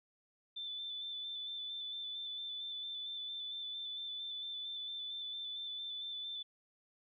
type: tone with vibrato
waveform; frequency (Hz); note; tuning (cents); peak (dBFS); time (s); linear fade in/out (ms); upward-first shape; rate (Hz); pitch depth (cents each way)
sine; 3520; A7; 0; -40; 0.56-6.43; 10; square; 4.4; 18
effects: none